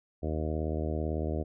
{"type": "harmonic tone", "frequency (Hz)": 78, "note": "D#2", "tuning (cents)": 5, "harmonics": [1, 2, 3, 4, 5, 6, 7, 8, 9], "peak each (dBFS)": [-32, -38, -39, -38, -39, -41, -42, -41, -46], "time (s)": [0.22, 1.44], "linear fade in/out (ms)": 20, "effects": []}